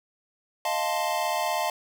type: chord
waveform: square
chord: F dominant seventh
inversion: third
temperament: equal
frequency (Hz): 622.3 / 698.5 / 880 / 1046.5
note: Eb5 / F5 / A5 / C6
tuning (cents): 0 / 0 / 0 / 0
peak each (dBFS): -32 / -30 / -30 / -34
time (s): 0.65-1.7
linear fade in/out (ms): 2
effects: none